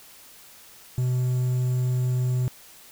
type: tone with quantisation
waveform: triangle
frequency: 126.1 Hz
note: B2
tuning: 36 cents sharp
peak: -19 dBFS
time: 0.98-2.48 s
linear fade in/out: 0 ms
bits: 8
effects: white hiss -49 dBFS RMS until 2.91 s